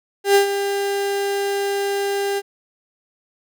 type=tone with ADSR envelope; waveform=35% pulse; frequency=399.3 Hz; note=G4; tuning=32 cents sharp; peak=-8 dBFS; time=0.24-2.42 s; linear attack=110 ms; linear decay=110 ms; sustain=-10 dB; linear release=42 ms; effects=none